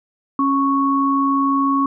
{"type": "tone pair together", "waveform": "sine", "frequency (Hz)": [274.6, 1108], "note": ["C#4", "C#6"], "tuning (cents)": [-16, -1], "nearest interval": "2 octaves", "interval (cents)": 2415, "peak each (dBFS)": -17, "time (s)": [0.39, 1.86], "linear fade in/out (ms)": 2, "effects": []}